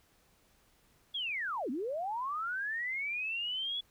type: linear two-way sweep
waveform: sine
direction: down then up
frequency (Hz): 3419 to 226.3 to 3419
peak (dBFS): -33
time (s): 1.14-3.81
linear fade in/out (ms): 10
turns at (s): 1.7
effects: pink hiss -68 dBFS RMS until 3.9 s